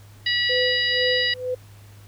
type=harmonic tone; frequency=969 Hz; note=B5; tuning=33 cents flat; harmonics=2 / 3 / 4 / 5; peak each=-23 / -25 / -26 / -27 dBFS; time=0.26-1.34 s; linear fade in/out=5 ms
type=tone with tremolo; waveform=sine; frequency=504 Hz; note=B4; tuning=35 cents sharp; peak=-21 dBFS; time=0.49-1.55 s; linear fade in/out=10 ms; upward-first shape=sine; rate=2.1 Hz; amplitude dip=90%
effects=added 102 Hz sine -44 dBFS peak until 2.07 s + pink hiss -53 dBFS RMS until 2.07 s